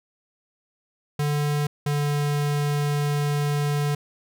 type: tone pair in turn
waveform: square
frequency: 146.83 / 145.82 Hz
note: D3 / D3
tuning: 0 / -12 cents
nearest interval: unison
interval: 12 cents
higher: first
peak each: -22 dBFS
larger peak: neither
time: 1.19-1.67 / 1.86-3.95 s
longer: second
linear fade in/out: 5 ms
effects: none